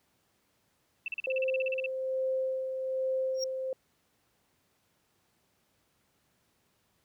sine tone bursts, 2663 Hz, E7, 17 cents sharp, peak -31 dBFS, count 14, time 1.06-1.861 s, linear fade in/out 2 ms, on 21 ms, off 39 ms
sine tone with tremolo, 523.3 Hz, C5, in tune, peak -27 dBFS, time 1.27-3.73 s, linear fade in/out 2 ms, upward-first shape sine, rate 1.2 Hz, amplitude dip 45%
triangle tone with exponential growth, 5588 Hz, F8, in tune, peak -27 dBFS, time 3.34-3.44 s, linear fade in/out 5 ms, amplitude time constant 21 ms
effects pink hiss -72 dBFS RMS until 7.04 s + high-pass 80 Hz 12 dB/octave

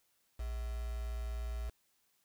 sine tone with quantisation, 58.27 Hz, A#1, in tune, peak -36 dBFS, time 0.39-1.7 s, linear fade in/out 10 ms, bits 8, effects white hiss -75 dBFS RMS until 2.24 s

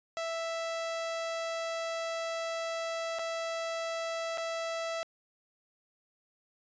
sawtooth tone with dropouts, 660 Hz, E5, 2 cents sharp, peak -29 dBFS, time 0.17-5.03 s, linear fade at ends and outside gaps 0 ms, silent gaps 3.187-3.193 / 4.374-4.381 s, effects resampled to 16000 Hz

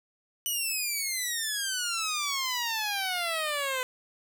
10% pulse exponential sweep, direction down, 2981 to 504 Hz, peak -20 dBFS, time 0.46-3.83 s, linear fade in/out 0 ms, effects none

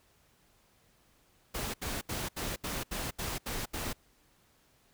pink noise bursts, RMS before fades -36 dBFS, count 9, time 1.54-3.932 s, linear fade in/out 10 ms, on 200 ms, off 74 ms, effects pink hiss -67 dBFS RMS until 4.93 s

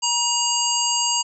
harmonic tone, 948 Hz, A#5, 29 cents sharp, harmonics 1 / 3 / 5 / 7 / 8, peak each -25 / -25 / -25 / -25 / -25 dBFS, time 0.02-1.23 s, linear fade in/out 20 ms, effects none

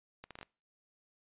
accelerating click train, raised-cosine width 0.3 ms, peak -30 dBFS, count 6, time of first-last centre 0.24-0.429 s, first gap 67 ms, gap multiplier 0.71, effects noise-tail reverb RT60 0.4 s tail -25 dB re dry + resampled to 8000 Hz

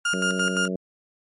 35% pulse tone with tremolo, 1412 Hz, F6, 19 cents sharp, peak -19 dBFS, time 0.05-0.68 s, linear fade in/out 5 ms, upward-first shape square, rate 5.8 Hz, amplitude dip 65%
harmonic tone, 92.9 Hz, F#2, 7 cents sharp, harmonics 2 / 3 / 4 / 5 / 6 / 7, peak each -27 / -34 / -33 / -33 / -36 / -41 dBFS, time 0.13-0.76 s, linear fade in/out 5 ms
effects MP3 48 kbps

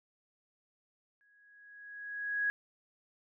sine tone with exponential growth, 1661.2 Hz, G#6, in tune, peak -27 dBFS, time 1.21-2.5 s, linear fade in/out 0 ms, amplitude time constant 280 ms, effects none

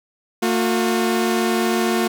sawtooth tone pair together, 227 / 360.4 Hz, A#3 / F#4, -46 / -45 cents, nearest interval minor sixth, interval 801 cents, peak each -16 dBFS, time 0.42-2.08 s, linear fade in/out 10 ms, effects none

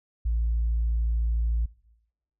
sine tone, 56.8 Hz, A#1, 44 cents flat, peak -21 dBFS, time 0.25-1.66 s, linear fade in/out 10 ms, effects noise-tail reverb RT60 0.9 s tail -22 dB re dry + tanh soft clip ceiling -19 dBFS

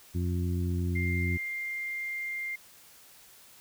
harmonic tone, 88.6 Hz, F2, 25 cents sharp, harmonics 1 / 2 / 3 / 4, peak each -28 / -34 / -38 / -40 dBFS, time 0.14-1.38 s, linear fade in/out 20 ms
sine tone, 2100 Hz, C7, 6 cents sharp, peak -32 dBFS, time 0.95-2.56 s, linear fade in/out 10 ms
effects white hiss -55 dBFS RMS until 3.6 s

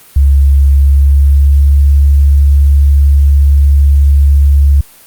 sine tone with pitch glide, 69.3 to 70.51 Hz, C#2 to C#2, 0 to +30 cents, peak -3 dBFS, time 0.16-4.81 s, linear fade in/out 5 ms, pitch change +30 cents, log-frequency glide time 0.68-1.74 s, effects white hiss -39 dBFS RMS until 5.06 s + Opus 32 kbps

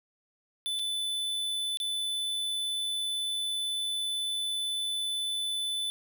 square tone with dropouts, 3502 Hz, A7, 9 cents flat, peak -30 dBFS, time 0.66-5.9 s, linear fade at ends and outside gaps 0 ms, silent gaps 0.79-0.794 / 1.772-1.801 s, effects none

